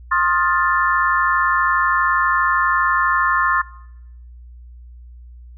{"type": "chord", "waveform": "sine", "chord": "F dominant seventh", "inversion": "second", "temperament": "equal with one note detuned", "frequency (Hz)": [1061.7, 1244.5, 1396.9, 1760], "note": ["C6", "Eb6", "F6", "A6"], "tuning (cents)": [25, 0, 0, 0], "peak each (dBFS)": [-17, -22, -22, -19], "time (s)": [0.11, 3.62], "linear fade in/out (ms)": 10, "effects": ["noise-tail reverb RT60 0.9 s tail -23 dB re dry", "added 60 Hz sine -37 dBFS peak until 5.57 s"]}